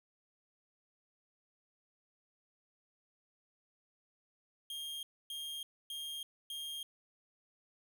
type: tone bursts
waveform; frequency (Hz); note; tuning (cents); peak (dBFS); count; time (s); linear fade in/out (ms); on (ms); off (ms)
45% pulse; 3225; G7; +48; -40; 4; 4.7-6.83; 2; 330; 270
effects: 11-bit